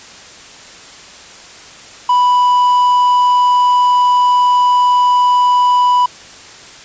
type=tone; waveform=triangle; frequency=987.8 Hz; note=B5; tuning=in tune; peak=-6 dBFS; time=2.09-6.06 s; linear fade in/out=5 ms; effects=white hiss -36 dBFS RMS until 6.84 s + resampled to 16000 Hz